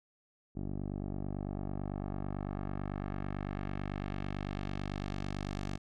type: tone with low-pass filter sweep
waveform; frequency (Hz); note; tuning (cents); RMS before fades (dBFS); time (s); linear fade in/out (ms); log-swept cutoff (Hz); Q
10% pulse; 49; G1; 0; -38; 0.55-5.78; 20; 410 to 6600; 0.96
effects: none